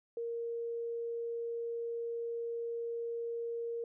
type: tone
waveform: sine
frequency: 466.2 Hz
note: A#4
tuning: in tune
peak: -35 dBFS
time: 0.17-3.84 s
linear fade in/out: 2 ms
effects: none